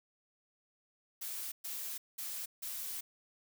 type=noise bursts at uneven times; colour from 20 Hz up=blue; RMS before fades=-41 dBFS; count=4; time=1.21-1.52 / 1.64-1.98 / 2.18-2.46 / 2.62-3.01 s; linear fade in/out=10 ms; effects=none

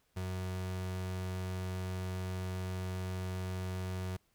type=tone; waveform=35% pulse; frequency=92.5 Hz; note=F#2; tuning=in tune; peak=-34 dBFS; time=0.16-4.17 s; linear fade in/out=10 ms; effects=pink hiss -74 dBFS RMS until 4.34 s

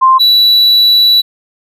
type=tone pair in turn; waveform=sine / triangle; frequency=1048 / 3941 Hz; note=C6 / B7; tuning=+2 / -4 cents; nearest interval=octave + major seventh; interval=2294 cents; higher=second; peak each=-3 dBFS; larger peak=neither; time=0.01-0.19 / 0.19-1.22 s; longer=second; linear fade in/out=20 ms; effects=none

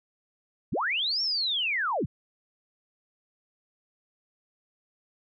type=linear two-way sweep; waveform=sine; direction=up then down; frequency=60 to 5560 to 60 Hz; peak=-25 dBFS; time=0.72-2.06 s; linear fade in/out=10 ms; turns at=1.22 s; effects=none

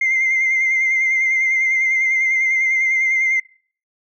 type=tone with vibrato; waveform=sine; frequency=2093 Hz; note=C7; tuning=in tune; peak=-13 dBFS; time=0.01-3.4 s; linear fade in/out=5 ms; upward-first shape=sine; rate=10 Hz; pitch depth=32 cents each way; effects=noise-tail reverb RT60 0.5 s tail -26 dB re dry + tanh soft clip ceiling -11 dBFS

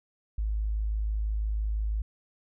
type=tone; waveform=sine; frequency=53 Hz; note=G#1; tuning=36 cents sharp; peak=-26 dBFS; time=0.38-2.02 s; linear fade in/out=5 ms; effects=none

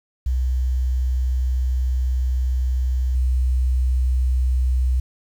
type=tone with level steps; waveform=sine; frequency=63.4 Hz; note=B1; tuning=46 cents sharp; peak=-17 / -15 dBFS; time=0.26-5 s; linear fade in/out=5 ms; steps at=3.15 s; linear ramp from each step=2 ms; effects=tanh soft clip ceiling -11 dBFS + 8-bit

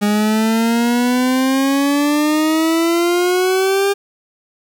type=exponential sweep; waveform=40% pulse; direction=up; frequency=205.2 to 402.2 Hz; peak=-12 dBFS; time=0.01-3.94 s; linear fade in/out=20 ms; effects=9-bit

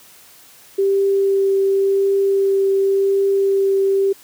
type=tone with vibrato; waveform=sine; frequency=392 Hz; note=G4; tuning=in tune; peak=-13 dBFS; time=0.78-4.13 s; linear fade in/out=10 ms; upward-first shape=triangle; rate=0.91 Hz; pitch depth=10 cents each way; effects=white hiss -46 dBFS RMS until 4.23 s + high-pass 80 Hz 12 dB/octave

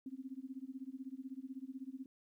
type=tone with tremolo; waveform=sine; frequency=263.8 Hz; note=C4; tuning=14 cents sharp; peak=-40 dBFS; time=0.06-2.06 s; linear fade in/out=2 ms; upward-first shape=sine; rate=16 Hz; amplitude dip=95%; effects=13-bit

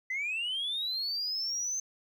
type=linear sweep; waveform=sine; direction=up; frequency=1995 to 6272 Hz; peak=-29 dBFS; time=0.1-1.8 s; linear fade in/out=5 ms; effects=tanh soft clip ceiling -28 dBFS + 11-bit

